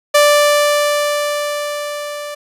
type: tone with level ramp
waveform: sawtooth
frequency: 587.3 Hz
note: D5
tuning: in tune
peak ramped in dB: -3 to -21 dBFS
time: 0.14-2.35 s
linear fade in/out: 10 ms
effects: resampled to 32000 Hz